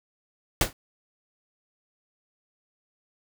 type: noise with exponential decay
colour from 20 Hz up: pink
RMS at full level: -17 dBFS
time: 0.61-0.73 s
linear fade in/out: 2 ms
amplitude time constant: 26 ms
effects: none